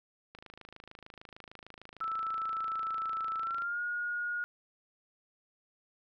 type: click train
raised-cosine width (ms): 0.3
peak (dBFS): -32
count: 88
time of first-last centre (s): 0.35-3.621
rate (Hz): 26.6
type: tone with pitch glide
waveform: sine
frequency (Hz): 1318.5 to 1437.8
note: E6 to F6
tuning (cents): 0 to +50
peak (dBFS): -32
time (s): 2.01-4.44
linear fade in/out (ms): 0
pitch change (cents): +150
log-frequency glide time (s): 3.38-3.81
effects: none